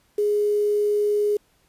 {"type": "tone with quantisation", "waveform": "sine", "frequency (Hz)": 415.3, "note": "G#4", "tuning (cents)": 0, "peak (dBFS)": -18, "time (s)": [0.18, 1.37], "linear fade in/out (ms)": 5, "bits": 7, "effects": ["pink hiss -63 dBFS RMS until 1.68 s", "resampled to 32000 Hz"]}